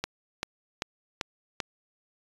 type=click train; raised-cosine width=0.2 ms; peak=-12 dBFS; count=5; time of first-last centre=0.04-1.603 s; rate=2.56 Hz; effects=resampled to 24000 Hz